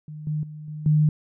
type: tone with level steps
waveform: sine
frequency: 152.2 Hz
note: D#3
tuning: 38 cents flat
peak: -34 / -23 / -35 / -31 / -15 dBFS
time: 0.08-1.09 s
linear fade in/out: 2 ms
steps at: 0.27 / 0.43 / 0.68 / 0.86 s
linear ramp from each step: 2 ms
effects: none